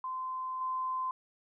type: tone with level steps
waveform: sine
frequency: 1033 Hz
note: C6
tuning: 22 cents flat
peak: -34 / -31 dBFS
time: 0.04-1.11 s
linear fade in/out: 2 ms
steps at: 0.61 s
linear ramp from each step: 2 ms
effects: none